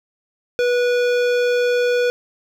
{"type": "tone with hard clipping", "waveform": "sine", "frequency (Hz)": 488.5, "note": "B4", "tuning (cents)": -19, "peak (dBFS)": -17, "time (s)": [0.59, 2.1], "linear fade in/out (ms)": 0, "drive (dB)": 16, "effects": []}